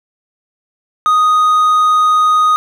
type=tone; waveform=triangle; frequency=1244.5 Hz; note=D#6; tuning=in tune; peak=-6 dBFS; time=1.06-2.56 s; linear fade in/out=0 ms; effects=none